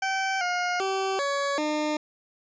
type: tone with pitch steps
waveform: 20% pulse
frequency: 771 / 714 / 385.1 / 562 / 302.7 Hz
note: G5 / F5 / G4 / C#5 / D#4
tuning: -29 / +38 / -31 / +24 / -48 cents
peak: -20 dBFS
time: 0.02-1.97 s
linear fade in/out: 5 ms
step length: 390 ms
effects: resampled to 16000 Hz